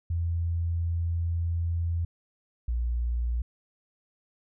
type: tone pair in turn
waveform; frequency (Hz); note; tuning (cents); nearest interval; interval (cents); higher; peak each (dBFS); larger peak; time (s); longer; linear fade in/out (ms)
sine; 84.5 / 59.39; E2 / A#1; +43 / +33; tritone; 610; first; -25; neither; 0.1-2.05 / 2.68-3.42; first; 5
effects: none